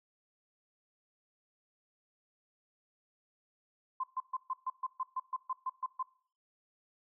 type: tone bursts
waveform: sine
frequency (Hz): 1037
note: C6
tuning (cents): -16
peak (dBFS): -32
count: 13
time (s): 4-6.028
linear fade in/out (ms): 5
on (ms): 36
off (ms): 130
effects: noise-tail reverb RT60 0.5 s tail -20 dB re dry